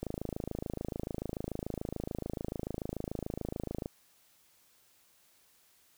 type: click train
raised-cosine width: 2 ms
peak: -22 dBFS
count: 104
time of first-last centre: 0.03-3.859 s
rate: 26.9 Hz
effects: white hiss -66 dBFS RMS until 5.97 s